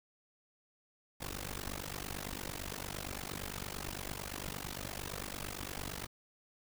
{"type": "noise with amplitude modulation", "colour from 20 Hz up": "pink", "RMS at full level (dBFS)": -38, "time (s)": [1.2, 6.07], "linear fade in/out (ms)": 20, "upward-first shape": "sine", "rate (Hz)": 48.8, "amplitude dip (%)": 100, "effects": []}